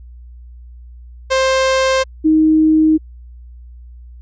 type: tone pair in turn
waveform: sawtooth / sine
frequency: 527 / 313.4 Hz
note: C5 / D#4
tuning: +12 / +13 cents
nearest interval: major sixth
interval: 899 cents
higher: first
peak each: -8 dBFS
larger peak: neither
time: 1.3-2.04 / 2.24-2.98 s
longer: neither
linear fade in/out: 20 ms
effects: added 60 Hz sine -34 dBFS peak until 4.21 s + resampled to 16000 Hz